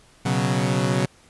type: chord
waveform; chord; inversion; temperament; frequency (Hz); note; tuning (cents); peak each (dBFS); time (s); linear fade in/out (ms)
sawtooth; B suspended second; none; equal; 123.47 / 138.59 / 185; B2 / C#3 / F#3; 0 / 0 / 0; -20; 0.25-1.06; 10
effects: pink hiss -54 dBFS RMS until 1.29 s + resampled to 24000 Hz